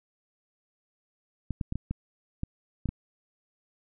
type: clicks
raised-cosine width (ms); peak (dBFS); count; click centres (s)
5; -18; 8; 1.507 / 1.612 / 1.724 / 1.756 / 1.91 / 2.434 / 2.857 / 2.89
effects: none